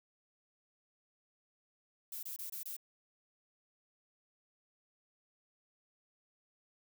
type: noise bursts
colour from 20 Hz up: violet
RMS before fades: -43 dBFS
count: 5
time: 2.12-2.766 s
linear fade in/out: 5 ms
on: 110 ms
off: 24 ms
effects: none